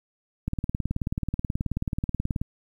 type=click train; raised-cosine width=5 ms; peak=-14 dBFS; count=37; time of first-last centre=0.48-2.415 s; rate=18.6 Hz; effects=9-bit